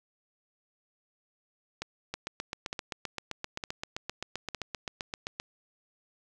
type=two click trains; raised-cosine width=0.2 ms; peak=-17 / -17 dBFS; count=26 / 4; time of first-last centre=2.14-5.399 / 1.82-4.547 s; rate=7.67 / 1.1 Hz; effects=none